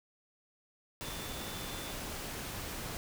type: tone in noise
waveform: sine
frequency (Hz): 3517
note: A7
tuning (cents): -1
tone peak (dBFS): -49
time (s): 1.04-1.93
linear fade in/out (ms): 0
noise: pink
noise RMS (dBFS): -41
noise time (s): 1.01-2.97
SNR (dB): -11
effects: none